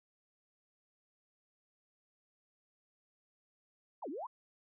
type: exponential two-way sweep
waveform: sine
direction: down then up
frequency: 1108.7 to 249.5 to 1108.7 Hz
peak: -39 dBFS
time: 4.02-4.27 s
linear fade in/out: 10 ms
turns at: 4.09 s
effects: none